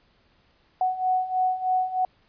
sine beating tone pair, 740 / 743.2 Hz, F#5 / F#5, 0 / +7 cents, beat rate 3.2 Hz, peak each -27 / -23 dBFS, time 0.81-2.05 s, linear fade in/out 2 ms, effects pink hiss -63 dBFS RMS until 2.28 s + resampled to 11025 Hz

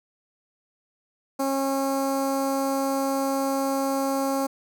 15% pulse tone with notch filter, 272 Hz, C#4, 33 cents flat, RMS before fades -25 dBFS, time 1.39-4.47 s, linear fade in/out 10 ms, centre 2900 Hz, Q 0.63, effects none

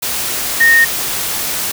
sine tone in noise, 1846 Hz, A#6, 17 cents flat, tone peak -6 dBFS, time 0.6-0.85 s, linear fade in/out 10 ms, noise white, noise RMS -19 dBFS, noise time 0.02-1.72 s, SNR +10 dB, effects none

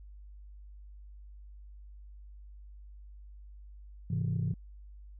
sine chord, Ab augmented, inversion none, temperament equal, 103.83 / 130.81 / 164.81 Hz, Ab2 / C3 / E3, 0 / 0 / 0 cents, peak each -32 dBFS, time 4.1-4.54 s, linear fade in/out 5 ms, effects tanh soft clip ceiling -23 dBFS + added 50 Hz sine -47 dBFS peak until 5.19 s

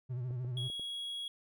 triangle tone with vibrato, 124.5 Hz, B2, 14 cents sharp, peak -33 dBFS, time 0.09-0.69 s, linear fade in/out 20 ms, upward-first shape sine, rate 13 Hz, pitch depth 73 cents each way
clicks, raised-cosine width 2 ms, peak -37 dBFS, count 4, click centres 0.308 / 0.447 / 0.7 / 0.796 s
triangle tone, 3322 Hz, G#7, in tune, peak -36 dBFS, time 0.57-1.28 s, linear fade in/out 2 ms
effects none

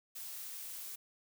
blue noise, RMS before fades -45 dBFS, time 0.15-0.96 s, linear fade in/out 10 ms, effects none

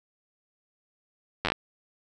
slowing click train, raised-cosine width 0.3 ms, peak -9 dBFS, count 6, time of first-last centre 1.45-1.52 s, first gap 10 ms, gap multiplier 1.17, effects none

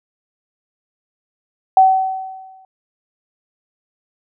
sine tone with exponential decay, 760 Hz, F#5, 46 cents sharp, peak -4 dBFS, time 1.77-2.65 s, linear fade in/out 2 ms, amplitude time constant 190 ms, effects none

